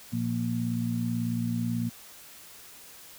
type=harmonic tone; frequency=58.27 Hz; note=A#1; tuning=in tune; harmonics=2 / 3 / 4; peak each=-31 / -34 / -29 dBFS; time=0.12-1.9 s; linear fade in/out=20 ms; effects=white hiss -49 dBFS RMS until 3.18 s